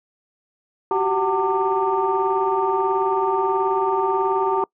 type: tone cluster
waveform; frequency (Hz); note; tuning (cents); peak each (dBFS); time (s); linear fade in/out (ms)
sine; 367.6 / 386.1 / 752 / 904 / 1186; F#4 / G4 / F#5 / A5 / D6; -11 / -26 / +28 / +47 / +17; -29 / -21 / -27 / -21 / -25; 0.91-4.64; 2
effects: noise-tail reverb RT60 0.1 s tail -26 dB re dry + tanh soft clip ceiling -8 dBFS